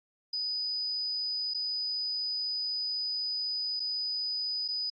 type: tone with dropouts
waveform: sine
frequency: 4978 Hz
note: D#8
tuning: in tune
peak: -30 dBFS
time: 0.33-4.9 s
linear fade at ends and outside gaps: 5 ms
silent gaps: 1.538-1.545 / 3.797-3.801 / 4.68-4.685 s
effects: AAC 32 kbps